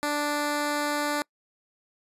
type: tone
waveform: 10% pulse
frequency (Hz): 293.7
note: D4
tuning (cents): 0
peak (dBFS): -17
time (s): 0.03-1.22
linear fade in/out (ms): 0
effects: noise-tail reverb RT60 0.1 s tail -26 dB re dry + resampled to 32000 Hz